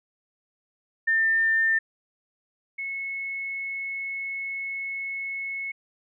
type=tone pair in turn; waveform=sine; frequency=1799 / 2192 Hz; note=A6 / C#7; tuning=+38 / -20 cents; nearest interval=minor third; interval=342 cents; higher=second; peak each=-19 / -29 dBFS; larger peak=first; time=1.07-1.79 / 2.78-5.72 s; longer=second; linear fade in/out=10 ms; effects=none